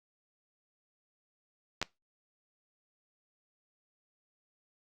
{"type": "clicks", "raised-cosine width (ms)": 0.2, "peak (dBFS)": -14, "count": 2, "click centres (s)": [1.816, 1.827], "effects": ["noise-tail reverb RT60 0.2 s tail -22 dB re dry", "Opus 48 kbps"]}